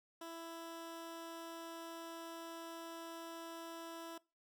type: tone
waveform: 15% pulse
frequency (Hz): 331.7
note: E4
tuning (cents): +11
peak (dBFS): -40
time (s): 0.21-4.18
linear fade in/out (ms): 5
effects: noise-tail reverb RT60 0.3 s tail -23 dB re dry